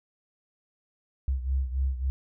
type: beating tone pair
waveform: sine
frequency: 65.41 / 69.01 Hz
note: C2 / C#2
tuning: 0 / -7 cents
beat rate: 3.6 Hz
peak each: -26 / -31 dBFS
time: 1.28-2.1 s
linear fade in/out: 0 ms
effects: none